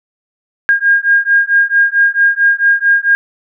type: beating tone pair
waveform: sine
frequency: 1617 / 1621.5 Hz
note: G#6 / G#6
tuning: -47 / -42 cents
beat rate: 4.5 Hz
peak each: -11 dBFS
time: 0.69-3.15 s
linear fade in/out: 0 ms
effects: none